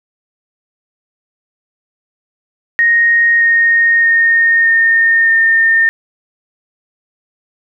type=tone with pitch steps; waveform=sine; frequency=1864.7 / 1852.9 / 1841.2 / 1829.5 / 1817.9 Hz; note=A#6 / A#6 / A#6 / A#6 / A#6; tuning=0 / -11 / -22 / -33 / -44 cents; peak=-7 dBFS; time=2.79-5.89 s; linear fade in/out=0 ms; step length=620 ms; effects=none